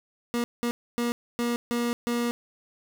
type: tone bursts at uneven times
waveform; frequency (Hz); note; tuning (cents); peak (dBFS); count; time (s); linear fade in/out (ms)
30% pulse; 238.3; A#3; +38; -22; 6; 0.34-0.44 / 0.63-0.71 / 0.98-1.12 / 1.39-1.56 / 1.71-1.93 / 2.07-2.31; 0
effects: none